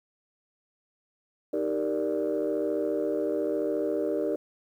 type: chord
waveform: sine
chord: Eb major seventh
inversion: none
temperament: equal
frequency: 311.1 / 392 / 466.2 / 587.3 Hz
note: Eb4 / G4 / Bb4 / D5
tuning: 0 / 0 / 0 / 0 cents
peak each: -30 dBFS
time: 1.53-4.36 s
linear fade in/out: 5 ms
effects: tanh soft clip ceiling -19 dBFS + 10-bit